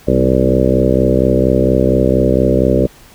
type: harmonic tone with a mistuned harmonic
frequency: 64.3 Hz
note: C2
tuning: 30 cents flat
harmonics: 1 / 2 / 3 / 4 / 5 / 6 / 7 / 8 / 9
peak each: -18 / -18 / -18 / -18 / -18 / -18 / -18 / -18 / -18 dBFS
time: 0.07-2.87 s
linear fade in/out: 10 ms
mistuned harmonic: 3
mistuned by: +31 cents
effects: pink hiss -43 dBFS RMS until 3.14 s